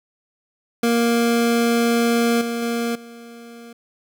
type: tone with level steps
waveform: 25% pulse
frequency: 234.1 Hz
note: A#3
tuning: 8 cents sharp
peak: -12 / -19 / -17 / -34 dBFS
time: 0.83-3.73 s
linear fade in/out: 5 ms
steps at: 2.41 / 2.62 / 2.95 s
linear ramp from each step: 5 ms
effects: none

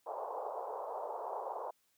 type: band-pass noise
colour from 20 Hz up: white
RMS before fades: -41 dBFS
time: 0.06-1.71 s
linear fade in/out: 10 ms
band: 440 to 1000 Hz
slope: 48 dB/octave
effects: white hiss -75 dBFS RMS until 1.97 s + high-pass 60 Hz 12 dB/octave

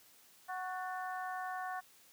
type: harmonic tone with a mistuned harmonic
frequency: 370 Hz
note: F#4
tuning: in tune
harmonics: 2 / 3 / 4 / 5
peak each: -40 / -44 / -46 / -48 dBFS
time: 0.48-1.81 s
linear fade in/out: 20 ms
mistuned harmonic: 5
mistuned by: -57 cents
effects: white hiss -63 dBFS RMS until 2.12 s + high-pass 100 Hz 12 dB/octave

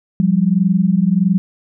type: tone pair together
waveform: sine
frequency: 175.8 / 197.33 Hz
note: F3 / G3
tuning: +12 / +12 cents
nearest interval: major second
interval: 200 cents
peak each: -14 dBFS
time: 0.2-1.38 s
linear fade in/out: 0 ms
effects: none

